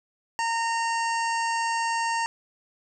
harmonic tone, 919 Hz, A#5, 25 cents flat, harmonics 1 / 2 / 3 / 5 / 6 / 7 / 8 / 9, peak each -25 / -31 / -35 / -39 / -41 / -42 / -43 / -44 dBFS, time 0.39-2.26 s, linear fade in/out 0 ms, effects none

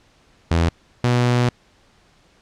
sawtooth tone pair in turn, 83.6 / 122.36 Hz, E2 / B2, +25 / -16 cents, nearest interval perfect fifth, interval 659 cents, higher second, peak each -11 dBFS, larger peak neither, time 0.51-0.69 / 1.04-1.49 s, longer second, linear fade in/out 0 ms, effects pink hiss -56 dBFS RMS until 2.41 s + low-pass 6000 Hz 12 dB/octave

